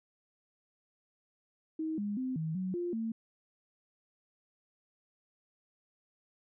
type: tone with pitch steps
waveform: sine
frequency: 316.7 / 205.4 / 257.9 / 159.3 / 186.1 / 350.2 / 225.2 Hz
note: D#4 / G#3 / C4 / D#3 / F#3 / F4 / A3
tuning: +31 / -19 / -25 / +41 / +10 / +5 / +40 cents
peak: -32 dBFS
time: 1.79-3.12 s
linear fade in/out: 5 ms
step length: 190 ms
effects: none